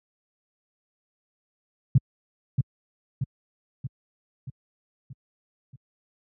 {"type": "tone with echo", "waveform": "sine", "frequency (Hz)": 130.81, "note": "C3", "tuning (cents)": 0, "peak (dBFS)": -12, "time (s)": [1.95, 1.98], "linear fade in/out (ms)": 5, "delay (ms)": 630, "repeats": 6, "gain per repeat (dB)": -5, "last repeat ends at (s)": 5.76, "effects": ["high-pass 60 Hz 12 dB/octave"]}